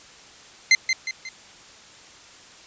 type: tone with echo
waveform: sawtooth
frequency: 2076 Hz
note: C7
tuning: 14 cents flat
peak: -8 dBFS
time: 0.71-0.75 s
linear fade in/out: 2 ms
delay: 180 ms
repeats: 3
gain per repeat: -7 dB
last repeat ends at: 1.29 s
effects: white hiss -47 dBFS RMS until 2.66 s + resampled to 16000 Hz